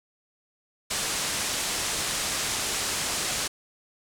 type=low-pass noise; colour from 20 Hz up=white; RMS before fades=-29 dBFS; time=0.9-3.48 s; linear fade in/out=10 ms; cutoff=9300 Hz; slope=24 dB/octave; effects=none